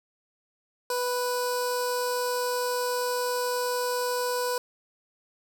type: tone with notch filter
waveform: 15% pulse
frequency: 493.9 Hz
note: B4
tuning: in tune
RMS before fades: -28 dBFS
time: 0.9-4.58 s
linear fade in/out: 2 ms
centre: 2000 Hz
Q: 0.85
effects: 10-bit